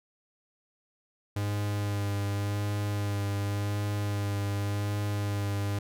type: tone with vibrato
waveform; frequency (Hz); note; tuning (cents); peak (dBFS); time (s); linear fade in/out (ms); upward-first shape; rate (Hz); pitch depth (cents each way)
45% pulse; 102; G#2; -31; -28; 1.36-5.79; 5; sine; 0.89; 18
effects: none